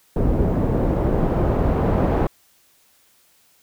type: noise with low-pass filter sweep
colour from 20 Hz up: pink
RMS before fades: -19 dBFS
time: 0.16-2.27 s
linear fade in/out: 2 ms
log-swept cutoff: 450 to 800 Hz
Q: 0.82
effects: white hiss -58 dBFS RMS until 3.62 s